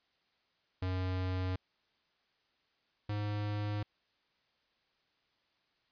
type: tone pair in turn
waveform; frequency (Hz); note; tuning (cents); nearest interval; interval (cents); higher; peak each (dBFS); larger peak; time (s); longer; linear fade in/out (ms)
square; 92.5 / 104.16; F#2 / G#2; 0 / +6; major second; 206; second; -33 / -34; first; 0.82-1.56 / 3.09-3.83; neither; 5
effects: white hiss -75 dBFS RMS until 5.91 s + resampled to 11025 Hz